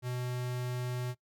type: tone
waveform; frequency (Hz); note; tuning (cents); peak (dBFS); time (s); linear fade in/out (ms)
square; 124.4; B2; +13; -34; 0.02-1.15; 50
effects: noise-tail reverb RT60 0.1 s tail -20 dB re dry